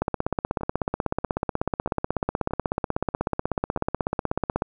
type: two click trains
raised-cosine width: 1 ms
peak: -23 / -9 dBFS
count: 6 / 76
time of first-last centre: 0.61-3.775 / 0.02-4.621 s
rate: 1.58 / 16.3 Hz
effects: none